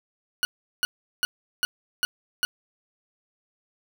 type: tone bursts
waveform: 20% pulse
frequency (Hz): 1462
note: F#6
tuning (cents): -21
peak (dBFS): -16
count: 6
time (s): 0.43-2.45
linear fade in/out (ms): 0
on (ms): 20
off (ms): 380
effects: none